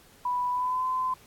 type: tone with pitch glide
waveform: sine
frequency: 987.8 to 1024.4 Hz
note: B5 to C6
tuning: 0 to -37 cents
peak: -25 dBFS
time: 0.25-1.14 s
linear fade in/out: 5 ms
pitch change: +63 cents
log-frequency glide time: 0.52-0.85 s
effects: pink hiss -56 dBFS RMS until 1.26 s + AAC 64 kbps